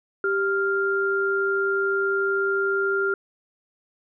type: tone pair together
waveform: sine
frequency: 392 / 1396.9 Hz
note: G4 / F6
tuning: 0 / 0 cents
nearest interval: octave + minor seventh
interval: 2200 cents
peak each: -23 dBFS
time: 0.24-3.14 s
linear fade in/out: 2 ms
effects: none